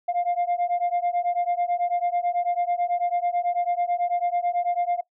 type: beating tone pair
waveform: sine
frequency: 698.5 / 707.6 Hz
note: F5 / F5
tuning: 0 / +23 cents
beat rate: 9.1 Hz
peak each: -23 dBFS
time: 0.08-5.01 s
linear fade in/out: 10 ms
effects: noise-tail reverb RT60 0.1 s tail -20 dB re dry + tanh soft clip ceiling -18 dBFS